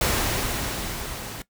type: noise with level ramp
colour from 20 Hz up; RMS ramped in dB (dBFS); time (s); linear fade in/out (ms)
pink; -22 to -36; 0.01-1.42; 2
effects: noise-tail reverb RT60 0.1 s tail -18 dB re dry